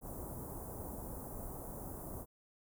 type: band-stop noise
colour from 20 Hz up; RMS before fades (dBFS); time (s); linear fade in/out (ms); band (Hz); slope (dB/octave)
pink; -45; 0.01-2.26; 50; 970 to 10000; 24
effects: none